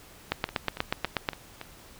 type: two click trains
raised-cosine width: 0.3 ms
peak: -9 / -21 dBFS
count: 9 / 5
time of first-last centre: 0.32-1.289 / 0.49-1.614 s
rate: 8.26 / 3.56 Hz
effects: pink hiss -51 dBFS RMS until 1.99 s